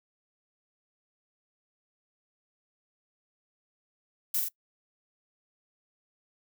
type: noise with echo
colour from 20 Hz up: violet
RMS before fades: -28 dBFS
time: 4.34-4.4 s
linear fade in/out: 5 ms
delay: 43 ms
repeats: 2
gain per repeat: -3 dB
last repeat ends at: 4.486 s
effects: noise-tail reverb RT60 0.1 s tail -22 dB re dry